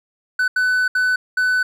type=tone bursts at uneven times; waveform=triangle; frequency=1500 Hz; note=F#6; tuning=23 cents sharp; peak=-13 dBFS; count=4; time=0.39-0.48 / 0.56-0.88 / 0.95-1.16 / 1.37-1.63 s; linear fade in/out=5 ms; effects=none

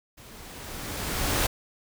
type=noise with level ramp; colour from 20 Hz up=pink; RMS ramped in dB=-49 to -23 dBFS; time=0.17-1.47 s; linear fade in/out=10 ms; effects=none

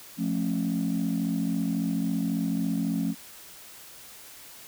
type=chord; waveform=sine; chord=F augmented; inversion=none; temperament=just; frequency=174.61 / 218.3 / 272.8 Hz; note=F3 / A3 / C#4; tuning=0 / -13 / -28 cents; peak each=-28 dBFS; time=0.17-3.15 s; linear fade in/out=50 ms; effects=tanh soft clip ceiling -19 dBFS + white hiss -47 dBFS RMS until 4.67 s

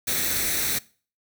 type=noise with comb filter; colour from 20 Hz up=white; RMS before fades=-25 dBFS; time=0.07-0.79 s; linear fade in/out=10 ms; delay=0.5 ms; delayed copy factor=+0.6; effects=noise-tail reverb RT60 0.4 s tail -21 dB re dry

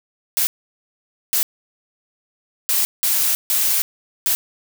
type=noise bursts at uneven times; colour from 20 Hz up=blue; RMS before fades=-18 dBFS; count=6; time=0.37-0.47 / 1.33-1.43 / 2.69-2.85 / 3.03-3.35 / 3.5-3.82 / 4.26-4.35 s; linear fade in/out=0 ms; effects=none

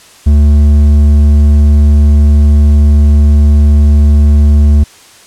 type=tone with hard clipping; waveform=sine; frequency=73.42 Hz; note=D2; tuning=in tune; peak=-4 dBFS; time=0.26-4.84 s; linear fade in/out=10 ms; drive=6 dB; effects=white hiss -38 dBFS RMS until 5.26 s + low-pass 9000 Hz 12 dB/octave

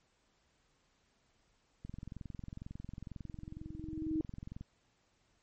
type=click train; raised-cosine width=5 ms; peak=-32 dBFS; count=62; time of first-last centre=1.85-4.61 s; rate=22.1 Hz
type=tone with exponential growth; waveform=sine; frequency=315 Hz; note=D#4; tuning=21 cents sharp; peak=-29 dBFS; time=3.24-4.21 s; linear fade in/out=1 ms; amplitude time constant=210 ms
effects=pink hiss -74 dBFS RMS until 5.42 s + MP3 32 kbps

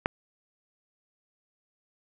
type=click; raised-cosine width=0.5 ms; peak=-9 dBFS; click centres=0.059 s; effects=none

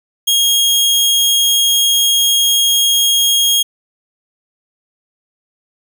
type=tone; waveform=sawtooth; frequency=3263 Hz; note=G#7; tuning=31 cents flat; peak=-7 dBFS; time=0.27-3.63 s; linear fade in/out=10 ms; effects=none

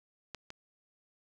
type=clicks; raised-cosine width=0.2 ms; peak=-23 / -27 dBFS; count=2; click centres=0.347 / 0.504 s; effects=none

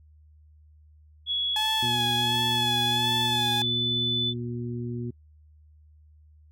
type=tone with pitch glide; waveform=sine; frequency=3364 to 3499 Hz; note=G#7 to A7; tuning=+22 to -10 cents; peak=-24 dBFS; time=1.26-4.34 s; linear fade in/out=50 ms; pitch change=+68 cents; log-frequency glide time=2.35-3.75 s
type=tone with vibrato; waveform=sawtooth; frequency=853 Hz; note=G#5; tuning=46 cents sharp; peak=-24 dBFS; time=1.56-3.62 s; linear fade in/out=2 ms; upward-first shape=sine; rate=1.4 Hz; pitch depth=50 cents each way
type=harmonic tone; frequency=120 Hz; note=B2; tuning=49 cents flat; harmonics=1 / 2 / 3; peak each=-32 / -34 / -37 dBFS; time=1.82-5.11 s; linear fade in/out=10 ms
effects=noise-tail reverb RT60 0.1 s tail -24 dB re dry + added 76 Hz sine -52 dBFS peak until 6.51 s

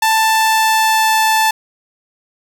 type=tone with pitch glide; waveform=sawtooth; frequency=884 to 878.4 Hz; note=A5 to A5; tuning=+8 to -3 cents; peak=-7 dBFS; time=0.02-1.51 s; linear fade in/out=5 ms; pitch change=-11 cents; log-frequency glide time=0.12-1.21 s; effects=none

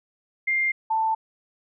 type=tone pair in turn; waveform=sine; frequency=2107 / 885.9 Hz; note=C7 / A5; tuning=+12 / +12 cents; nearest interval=octave + minor third; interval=1500 cents; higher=first; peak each=-20 dBFS; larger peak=neither; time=0.47-0.72 / 0.9-1.15 s; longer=neither; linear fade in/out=10 ms; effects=none

